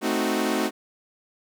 sawtooth chord, A diminished seventh, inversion none, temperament equal, 220 / 261.6 / 311.1 / 370 Hz, A3 / C4 / Eb4 / Gb4, 0 / 0 / 0 / 0 cents, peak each -24 dBFS, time 0.01-0.71 s, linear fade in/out 50 ms, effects none

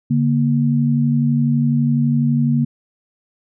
sine tone pair together, 143.39 / 235.4 Hz, D3 / A#3, -41 / +17 cents, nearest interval major sixth, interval 858 cents, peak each -16 dBFS, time 0.1-2.65 s, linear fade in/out 10 ms, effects none

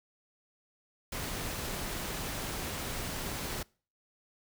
pink noise, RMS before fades -37 dBFS, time 1.12-3.63 s, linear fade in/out 5 ms, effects noise-tail reverb RT60 0.4 s tail -25 dB re dry

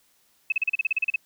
sine tone bursts, 2592 Hz, E7, 30 cents flat, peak -19 dBFS, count 12, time 0.5-1.16 s, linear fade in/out 5 ms, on 22 ms, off 36 ms, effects white hiss -64 dBFS RMS until 1.25 s

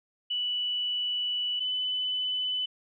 sine tone pair in turn, 2960 / 3005 Hz, F#7 / F#7, 0 / +26 cents, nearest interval unison, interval 26 cents, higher second, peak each -27 dBFS, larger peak neither, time 0.3-1.6 / 1.6-2.66 s, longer first, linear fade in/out 10 ms, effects none

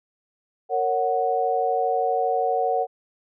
sine chord, F# major, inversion first, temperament just, 462.5 / 555 / 740 Hz, A#4 / C#5 / F#5, -14 / +2 / 0 cents, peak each -25 / -27 / -22 dBFS, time 0.69-2.87 s, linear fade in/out 50 ms, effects none

